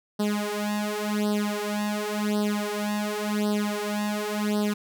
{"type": "tone with flanger", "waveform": "sawtooth", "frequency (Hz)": 208.7, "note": "G#3", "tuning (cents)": 9, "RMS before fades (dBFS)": -27, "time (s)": [0.19, 4.74], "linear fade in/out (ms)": 10, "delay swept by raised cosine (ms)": [0.21, 3.71], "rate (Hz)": 0.91, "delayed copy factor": 0.95, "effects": []}